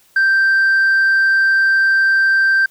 sine tone, 1568 Hz, G6, in tune, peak -8 dBFS, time 0.16-2.66 s, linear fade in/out 5 ms, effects tanh soft clip ceiling -9 dBFS + white hiss -53 dBFS RMS until 2.7 s

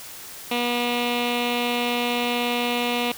15% pulse tone with low-pass filter, 241.5 Hz, B3, 39 cents flat, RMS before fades -24 dBFS, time 0.51-3.12 s, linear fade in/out 5 ms, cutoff 3200 Hz, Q 8.8, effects white hiss -39 dBFS RMS until 3.17 s

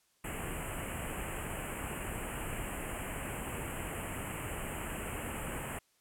pink band-stop noise, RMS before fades -39 dBFS, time 0.24-5.79 s, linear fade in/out 5 ms, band 3000 to 7400 Hz, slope 96 dB/octave, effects white hiss -72 dBFS RMS until 6 s + low-pass 12000 Hz 12 dB/octave

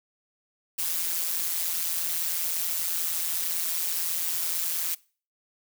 blue noise with amplitude modulation, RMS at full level -25 dBFS, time 0.78-4.95 s, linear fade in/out 10 ms, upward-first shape sine, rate 169 Hz, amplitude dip 80%, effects noise-tail reverb RT60 0.4 s tail -23 dB re dry

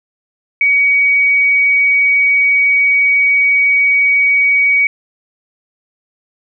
sine tone, 2257 Hz, C#7, 31 cents sharp, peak -8 dBFS, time 0.61-4.87 s, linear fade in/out 2 ms, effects none

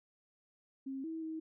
sine tone with pitch steps, 268.5 / 323.4 / 318.7 Hz, C4 / E4 / D#4, +45 / -33 / +42 cents, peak -38 dBFS, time 0.86-1.4 s, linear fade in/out 10 ms, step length 180 ms, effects none

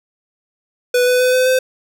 square tone with pitch steps, 493.9 / 499.1 / 504.3 / 509.5 / 514.9 Hz, B4 / B4 / B4 / C5 / C5, 0 / +18 / +36 / -46 / -28 cents, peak -12 dBFS, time 0.94-1.59 s, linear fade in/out 5 ms, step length 130 ms, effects none

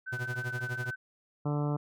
sine tone with vibrato, 1519 Hz, F#6, 45 cents sharp, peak -35 dBFS, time 0.06-0.96 s, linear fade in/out 20 ms, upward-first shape sine, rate 5.9 Hz, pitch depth 9 cents each way
45% pulse tone with tremolo, 123.47 Hz, B2, in tune, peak -31 dBFS, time 0.12-0.91 s, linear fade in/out 10 ms, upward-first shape triangle, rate 12 Hz, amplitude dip 100%
harmonic tone, 146.83 Hz, D3, in tune, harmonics 1 / 2 / 3 / 4 / 5 / 6 / 7 / 8 / 9, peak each -29 / -35 / -39 / -41 / -43 / -45 / -46 / -47 / -48 dBFS, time 1.45-1.77 s, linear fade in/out 10 ms
effects none

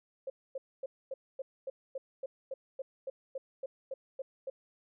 sine tone bursts, 533 Hz, C5, 32 cents sharp, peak -35 dBFS, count 16, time 0.27-4.5 s, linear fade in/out 5 ms, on 30 ms, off 250 ms, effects none

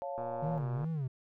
sine chord, Db augmented, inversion none, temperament equal, 554.4 / 698.5 / 880 Hz, Db5 / F5 / A5, 0 / 0 / 0 cents, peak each -38 / -40 / -43 dBFS, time 0.02-0.58 s, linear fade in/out 0 ms
click train, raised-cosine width 1 ms, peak -30 dBFS, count 80, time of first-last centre 0.18-0.844 s, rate 119 Hz
triangle tone with vibrato, 143.6 Hz, D3, 39 cents flat, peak -30 dBFS, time 0.42-1.08 s, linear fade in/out 10 ms, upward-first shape sine, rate 2.6 Hz, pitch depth 230 cents each way
effects none

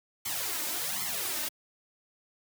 white noise with flanger, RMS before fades -33 dBFS, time 0.25-1.49 s, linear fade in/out 10 ms, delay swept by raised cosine 0.92 to 3.32 ms, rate 1.3 Hz, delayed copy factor +0.9, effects high-pass 100 Hz 12 dB/octave

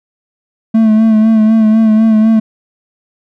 triangle tone with vibrato, 219.7 Hz, A3, 2 cents flat, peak -3 dBFS, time 0.74-2.4 s, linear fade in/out 10 ms, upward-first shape sine, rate 4 Hz, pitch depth 36 cents each way, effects none

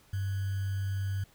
sine tone with sample-and-hold, 97.3 Hz, G2, 12 cents flat, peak -29 dBFS, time 0.13-1.24 s, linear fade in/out 5 ms, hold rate 1575 Hz, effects pink hiss -62 dBFS RMS until 1.34 s

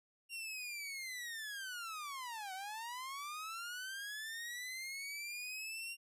sawtooth linear two-way sweep, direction down then up, 2784 to 741 to 2784 Hz, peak -39 dBFS, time 0.29-5.97 s, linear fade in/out 50 ms, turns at 2.53 s, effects resampled to 32000 Hz

